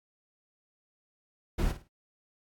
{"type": "noise with echo", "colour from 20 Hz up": "brown", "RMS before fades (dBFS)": -28, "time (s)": [1.58, 1.72], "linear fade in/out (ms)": 10, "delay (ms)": 53, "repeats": 3, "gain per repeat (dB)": -11, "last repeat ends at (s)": 1.879, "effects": ["AAC 64 kbps"]}